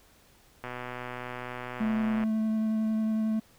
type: click train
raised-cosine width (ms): 0.5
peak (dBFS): -22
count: 199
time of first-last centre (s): 0.64-2.237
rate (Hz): 124
type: tone with vibrato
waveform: triangle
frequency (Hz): 218.9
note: A3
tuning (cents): -9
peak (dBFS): -23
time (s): 1.8-3.4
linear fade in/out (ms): 10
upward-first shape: sine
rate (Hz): 11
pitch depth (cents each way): 10
effects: pink hiss -60 dBFS RMS until 3.58 s